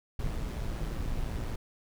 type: noise with amplitude modulation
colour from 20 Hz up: brown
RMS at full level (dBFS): -31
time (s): 0.19-1.56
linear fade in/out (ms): 5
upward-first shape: sine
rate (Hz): 114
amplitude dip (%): 45
effects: none